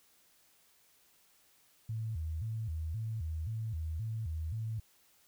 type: tone with vibrato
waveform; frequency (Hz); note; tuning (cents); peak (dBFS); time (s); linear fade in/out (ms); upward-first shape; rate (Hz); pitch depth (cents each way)
sine; 94.1; F#2; +30; -34; 1.89-4.8; 5; square; 1.9; 290
effects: white hiss -67 dBFS RMS until 5.27 s